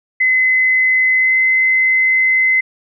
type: tone with pitch glide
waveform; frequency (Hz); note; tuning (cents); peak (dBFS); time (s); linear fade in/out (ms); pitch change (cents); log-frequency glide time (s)
sine; 2037 to 2051; C7 to C7; -47 to -35; -10; 0.2-2.61; 10; +12; 1.17-1.35
effects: none